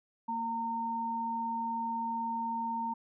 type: tone pair together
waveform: sine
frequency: 230.6 / 916 Hz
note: A#3 / A#5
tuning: -19 / -31 cents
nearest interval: 2 octaves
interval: 2388 cents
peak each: -39 / -32 dBFS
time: 0.28-2.94 s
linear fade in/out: 10 ms
effects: none